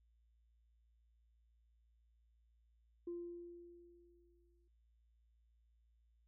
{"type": "tone with exponential decay", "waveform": "sine", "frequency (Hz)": 346.1, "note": "F4", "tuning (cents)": -16, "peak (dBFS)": -40, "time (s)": [3.07, 4.68], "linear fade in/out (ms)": 5, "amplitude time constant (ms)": 350, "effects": ["tanh soft clip ceiling -37 dBFS", "added 57 Hz sine -70 dBFS peak until 6.27 s"]}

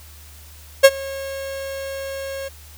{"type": "tone with ADSR envelope", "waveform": "45% pulse", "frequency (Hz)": 544, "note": "C#5", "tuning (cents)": -33, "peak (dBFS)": -3, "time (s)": [0.83, 2.49], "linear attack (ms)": 18, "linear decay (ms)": 48, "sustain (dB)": -24, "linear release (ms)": 16, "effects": ["added 75 Hz sine -42 dBFS peak until 2.77 s", "white hiss -46 dBFS RMS until 2.77 s"]}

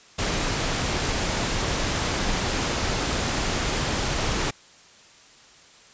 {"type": "noise", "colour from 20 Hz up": "pink", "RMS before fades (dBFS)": -25, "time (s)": [0.18, 4.51], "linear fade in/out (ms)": 10, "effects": ["white hiss -51 dBFS RMS until 5.93 s", "resampled to 16000 Hz"]}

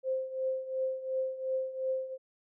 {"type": "tone with tremolo", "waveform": "sine", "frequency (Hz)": 523.3, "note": "C5", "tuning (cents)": 0, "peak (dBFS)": -27, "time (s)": [0.03, 2.18], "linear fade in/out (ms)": 50, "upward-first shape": "triangle", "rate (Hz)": 2.8, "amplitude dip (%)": 80, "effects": []}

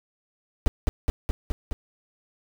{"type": "noise with echo", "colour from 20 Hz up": "brown", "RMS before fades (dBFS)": -17, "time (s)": [0.66, 0.68], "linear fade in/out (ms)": 0, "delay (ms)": 210, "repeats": 5, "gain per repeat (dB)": -2, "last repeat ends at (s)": 1.73, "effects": []}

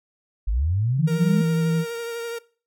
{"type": "linear sweep", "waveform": "sine", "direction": "up", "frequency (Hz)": [44.5, 215.9], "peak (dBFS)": -19, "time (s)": [0.47, 1.42], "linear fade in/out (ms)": 10}
{"type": "tone", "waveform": "sine", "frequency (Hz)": 164.81, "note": "E3", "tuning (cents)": 0, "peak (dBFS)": -19, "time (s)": [0.97, 1.85], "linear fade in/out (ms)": 50}
{"type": "tone with vibrato", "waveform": "45% pulse", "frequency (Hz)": 466.2, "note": "A#4", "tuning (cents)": 0, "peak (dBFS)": -28, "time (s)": [1.07, 2.39], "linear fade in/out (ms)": 10, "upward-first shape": "triangle", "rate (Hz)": 12, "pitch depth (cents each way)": 24}
{"effects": ["noise-tail reverb RT60 0.4 s tail -21 dB re dry"]}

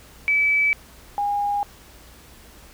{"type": "tone pair in turn", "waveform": "sine", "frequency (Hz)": [2300, 815.5], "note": ["D7", "G#5"], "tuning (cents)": [-37, -32], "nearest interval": "octave + tritone", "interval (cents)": 1795, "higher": "first", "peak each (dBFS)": [-16, -20], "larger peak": "first", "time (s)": [[0.28, 0.73], [1.18, 1.63]], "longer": "neither", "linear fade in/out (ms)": 0, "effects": ["added 60 Hz sine -50 dBFS peak until 2.73 s", "pink hiss -48 dBFS RMS until 2.73 s"]}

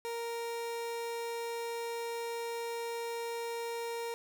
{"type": "tone", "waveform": "30% pulse", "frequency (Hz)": 466.2, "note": "A#4", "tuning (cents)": 0, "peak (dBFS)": -33, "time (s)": [0.05, 4.14], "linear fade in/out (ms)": 0, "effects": []}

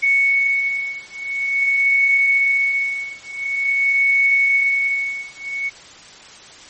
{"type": "beating tone pair", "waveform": "sine", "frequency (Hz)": [2217, 2217.47], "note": ["C#7", "C#7"], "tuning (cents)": [0, 0], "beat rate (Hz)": 0.47, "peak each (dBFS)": -18, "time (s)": [0.02, 5.7], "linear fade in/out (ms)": 20, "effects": ["white hiss -41 dBFS RMS until 6.69 s", "MP3 32 kbps"]}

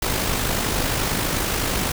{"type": "noise with amplitude modulation", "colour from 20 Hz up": "pink", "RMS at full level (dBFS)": -21, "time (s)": [0.02, 1.92], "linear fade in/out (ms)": 5, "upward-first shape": "sine", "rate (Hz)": 51.4, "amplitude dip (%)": 40, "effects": []}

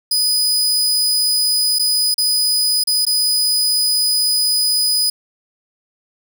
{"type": "tone with dropouts", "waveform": "sawtooth", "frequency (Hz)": 4978, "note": "D#8", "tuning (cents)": 0, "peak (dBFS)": -11, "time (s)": [0.11, 5.1], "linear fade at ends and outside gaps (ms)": 5, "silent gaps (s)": [[1.787, 1.794], [2.143, 2.18], [2.838, 2.872], [3.052, 3.066]], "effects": []}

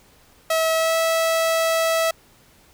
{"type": "tone with pitch glide", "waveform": "sawtooth", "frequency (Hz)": [646, 653.1], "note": ["E5", "E5"], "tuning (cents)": [-35, -16], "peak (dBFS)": -14, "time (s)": [0.5, 2.11], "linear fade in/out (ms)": 5, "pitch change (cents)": 19, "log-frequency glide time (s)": [0.75, 0.96], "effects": ["pink hiss -54 dBFS RMS until 2.73 s"]}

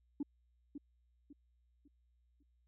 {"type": "tone with echo", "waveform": "sine", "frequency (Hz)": 286.6, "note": "D4", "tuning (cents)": -42, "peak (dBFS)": -33, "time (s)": [0.2, 0.23], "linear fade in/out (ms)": 5, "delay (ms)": 550, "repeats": 4, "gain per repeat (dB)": -9, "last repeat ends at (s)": 2.43, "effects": ["tanh soft clip ceiling -31 dBFS", "added 60 Hz sine -70 dBFS peak until 2.67 s"]}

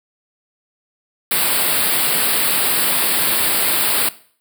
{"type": "band-stop noise", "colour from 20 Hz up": "white", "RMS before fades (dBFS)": -17, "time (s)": [1.31, 4.09], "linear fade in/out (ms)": 5, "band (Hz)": [4900, 8000], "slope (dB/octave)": 96, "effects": ["noise-tail reverb RT60 0.5 s tail -18 dB re dry", "high-pass 150 Hz 12 dB/octave"]}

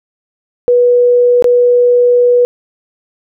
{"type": "tone with dropouts", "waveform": "sine", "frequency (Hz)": 488, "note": "B4", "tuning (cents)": -21, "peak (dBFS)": -5, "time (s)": [0.68, 2.45], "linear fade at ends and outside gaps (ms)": 0, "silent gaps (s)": [1.424, 1.443], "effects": []}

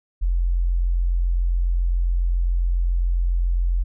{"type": "tone", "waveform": "sine", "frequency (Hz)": 43.65, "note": "F1", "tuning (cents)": 0, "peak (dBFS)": -17, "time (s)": [0.21, 3.84], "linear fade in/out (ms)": 20, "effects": []}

